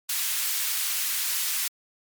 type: high-pass noise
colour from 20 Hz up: white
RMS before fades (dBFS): -27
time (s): 0.09-1.68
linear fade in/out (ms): 5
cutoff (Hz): 1600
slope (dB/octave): 12
effects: MP3 96 kbps